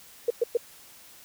sine tone bursts, 473.6 Hz, A#4, 27 cents sharp, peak -19 dBFS, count 3, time 0.28-0.572 s, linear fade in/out 5 ms, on 24 ms, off 110 ms, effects white hiss -51 dBFS RMS until 1.24 s

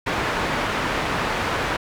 white low-pass noise, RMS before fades -24 dBFS, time 0.06-1.77 s, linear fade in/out 10 ms, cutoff 1700 Hz, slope 12 dB/octave, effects none

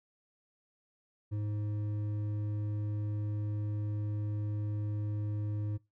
sine tone with hard clipping, 104.7 Hz, G#2, 15 cents sharp, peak -34 dBFS, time 1.31-5.78 s, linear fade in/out 20 ms, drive 7 dB, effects noise-tail reverb RT60 0.2 s tail -19 dB re dry

